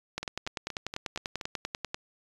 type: two click trains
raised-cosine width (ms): 0.2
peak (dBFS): -19 / -15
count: 6 / 19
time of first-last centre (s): 0.23-1.412 / 0.18-1.945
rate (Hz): 4.23 / 10.2
effects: resampled to 24000 Hz